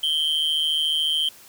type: tone with amplitude modulation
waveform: triangle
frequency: 3136 Hz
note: G7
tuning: in tune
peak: -15 dBFS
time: 0.03-1.29 s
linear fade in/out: 5 ms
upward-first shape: sine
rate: 154 Hz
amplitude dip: 75%
effects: white hiss -48 dBFS RMS until 1.48 s